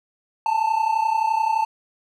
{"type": "tone pair together", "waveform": "triangle", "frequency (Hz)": [863.4, 895], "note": ["A5", "A5"], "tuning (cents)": [-33, 29], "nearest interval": "minor second", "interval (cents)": 62, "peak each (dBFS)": [-21, -18], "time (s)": [0.46, 1.65], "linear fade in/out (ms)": 2, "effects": []}